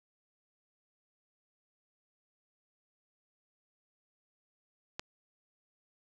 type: click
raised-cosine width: 0.2 ms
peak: -19 dBFS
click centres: 4.995 s
effects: none